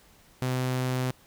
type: tone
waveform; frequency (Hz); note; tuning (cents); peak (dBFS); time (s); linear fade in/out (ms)
sawtooth; 127.9; C3; -39; -22; 0.42-1.11; 0
effects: pink hiss -58 dBFS RMS until 1.26 s